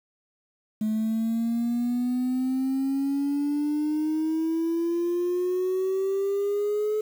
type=exponential sweep; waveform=sine; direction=up; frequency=214.6 to 430 Hz; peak=-21 dBFS; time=0.81-7.01 s; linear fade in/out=5 ms; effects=tanh soft clip ceiling -21 dBFS + 8-bit